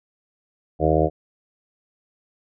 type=harmonic tone; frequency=78.3 Hz; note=D#2; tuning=11 cents sharp; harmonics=1 / 2 / 4 / 5 / 6 / 7 / 8 / 9; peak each=-24 / -24 / -24 / -24 / -24 / -24 / -24 / -24 dBFS; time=0.79-1.1 s; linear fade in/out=50 ms; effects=none